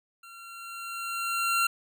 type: tone with level ramp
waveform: 25% pulse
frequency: 1371 Hz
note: F6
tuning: 32 cents flat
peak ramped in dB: -43 to -18 dBFS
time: 0.23-1.67 s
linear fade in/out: 5 ms
effects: none